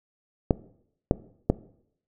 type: clicks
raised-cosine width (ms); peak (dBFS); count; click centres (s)
2; -5; 3; 0.508 / 1.111 / 1.5
effects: noise-tail reverb RT60 0.7 s tail -19 dB re dry